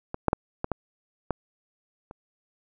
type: clicks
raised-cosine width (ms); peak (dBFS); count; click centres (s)
1; -17 / -6 / -7 / -13 / -12 / -11 / -27; 7; 0.144 / 0.283 / 0.331 / 0.644 / 0.717 / 1.307 / 2.111
effects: none